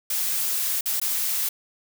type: noise with dropouts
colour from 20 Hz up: blue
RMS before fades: -25 dBFS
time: 0.1-1.49 s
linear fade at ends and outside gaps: 5 ms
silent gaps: 0.81-0.857 / 0.999-1.015 s
effects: none